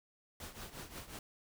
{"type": "noise with tremolo", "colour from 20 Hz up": "pink", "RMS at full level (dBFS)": -45, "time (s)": [0.4, 1.19], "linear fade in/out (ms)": 2, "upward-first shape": "triangle", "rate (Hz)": 5.6, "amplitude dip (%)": 80, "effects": []}